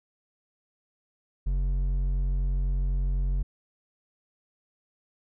sine tone with hard clipping, 46 Hz, F#1, 9 cents flat, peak -25 dBFS, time 1.46-3.43 s, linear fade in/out 10 ms, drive 6 dB, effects none

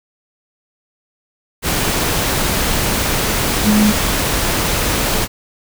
sine tone in noise, 210.9 Hz, G#3, 27 cents sharp, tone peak -10 dBFS, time 3.63-3.94 s, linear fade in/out 50 ms, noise pink, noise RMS -17 dBFS, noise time 1.62-5.28 s, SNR +4 dB, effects none

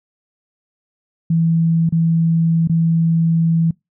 sine tone with dropouts, 164.81 Hz, E3, in tune, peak -12 dBFS, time 1.3-3.71 s, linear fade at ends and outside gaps 5 ms, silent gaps 1.892-1.923 / 2.675-2.695 s, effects noise-tail reverb RT60 0.2 s tail -25 dB re dry

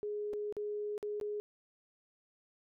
sine tone with dropouts, 417 Hz, G#4, 7 cents sharp, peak -35 dBFS, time 0.03-1.4 s, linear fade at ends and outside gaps 0 ms, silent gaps 0.332-0.336 / 0.525-0.567 / 0.979-1.028 / 1.2-1.212 s, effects none

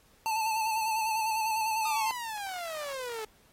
square tone with vibrato, 880 Hz, A5, in tune, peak -28 dBFS, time 0.26-2.11 s, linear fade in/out 0 ms, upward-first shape square, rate 10 Hz, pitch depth 32 cents each way
sawtooth exponential sweep, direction down, 1249 to 426.3 Hz, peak -31 dBFS, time 1.85-3.25 s, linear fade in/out 5 ms
effects pink hiss -63 dBFS RMS until 3.52 s + AAC 48 kbps

